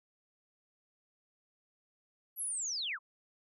sine linear sweep, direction down, 11840 to 987.8 Hz, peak -34 dBFS, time 2.36-2.99 s, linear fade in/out 50 ms, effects none

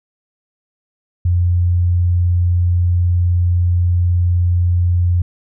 sine tone, 88.1 Hz, F2, 16 cents sharp, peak -11 dBFS, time 1.25-5.22 s, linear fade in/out 5 ms, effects none

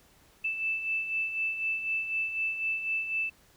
sine beating tone pair, 2637 / 2641 Hz, E7 / E7, 0 / +3 cents, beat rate 4 Hz, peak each -37 / -29 dBFS, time 0.44-3.3 s, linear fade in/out 10 ms, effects pink hiss -61 dBFS RMS until 3.56 s

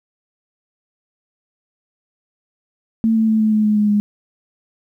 sine tone with pitch steps, 224.3 / 221.7 / 219.2 / 216.7 / 214.2 / 211.7 / 209.3 / 206.9 Hz, A3 / A3 / A3 / A3 / A3 / G#3 / G#3 / G#3, +34 / +13 / -6 / -26 / -46 / +33 / +14 / -6 cents, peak -12 dBFS, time 3.04-4 s, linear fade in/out 0 ms, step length 120 ms, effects 9-bit

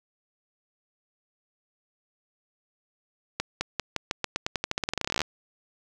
accelerating click train, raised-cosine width 0.2 ms, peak -9 dBFS, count 27, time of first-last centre 3.4-5.217 s, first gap 210 ms, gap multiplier 0.89, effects none

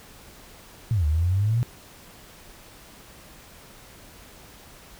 sine exponential two-way sweep, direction down then up, 123.47 to 73 to 123.47 Hz, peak -19 dBFS, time 0.91-1.63 s, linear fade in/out 0 ms, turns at 1.06 s, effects pink hiss -48 dBFS RMS until 4.99 s

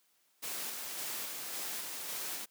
white noise with tremolo, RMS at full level -39 dBFS, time 0.42-2.46 s, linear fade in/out 20 ms, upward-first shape square, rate 1.8 Hz, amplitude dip 25%, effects white hiss -72 dBFS RMS until 2.5 s + high-pass 200 Hz 12 dB/octave

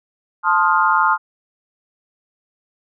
sine chord, F dominant seventh, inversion first, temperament equal with one note detuned, 880 / 1046.5 / 1244.5 / 1407.4 Hz, A5 / C6 / Eb6 / F6, 0 / 0 / 0 / +13 cents, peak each -18 dBFS, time 0.43-1.18 s, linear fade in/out 50 ms, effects none

